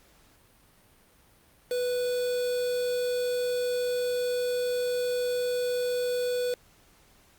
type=tone with quantisation; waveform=triangle; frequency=493.9 Hz; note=B4; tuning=in tune; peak=-24 dBFS; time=1.71-6.54 s; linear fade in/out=2 ms; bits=6; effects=pink hiss -60 dBFS RMS until 7.38 s + Opus 48 kbps